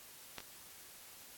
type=clicks; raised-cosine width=0.2 ms; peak=-24 / -30 dBFS; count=2; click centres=0.383 / 0.404 s; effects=white hiss -55 dBFS RMS until 1.37 s + AAC 64 kbps